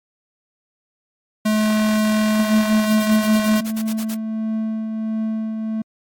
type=tone; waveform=square; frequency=214.8 Hz; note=A3; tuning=41 cents flat; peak=-16 dBFS; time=1.45-3.61 s; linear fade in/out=10 ms
type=tone with tremolo; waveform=triangle; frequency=220 Hz; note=A3; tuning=in tune; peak=-17 dBFS; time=2.39-5.82 s; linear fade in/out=5 ms; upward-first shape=triangle; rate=1.5 Hz; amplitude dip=40%
type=noise bursts; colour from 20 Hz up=white; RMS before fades=-33 dBFS; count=12; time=2.89-4.149 s; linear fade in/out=10 ms; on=60 ms; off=49 ms
effects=AAC 64 kbps